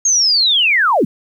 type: linear sweep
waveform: sine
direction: down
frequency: 6560 to 160 Hz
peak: -10 dBFS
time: 0.05-1.05 s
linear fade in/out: 5 ms
effects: 8-bit